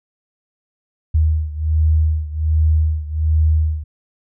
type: beating tone pair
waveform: sine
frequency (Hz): 77.78 / 79.08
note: D#2 / D#2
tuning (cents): 0 / +29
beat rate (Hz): 1.3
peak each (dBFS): -15 / -18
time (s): 1.14-3.84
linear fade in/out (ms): 10
effects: none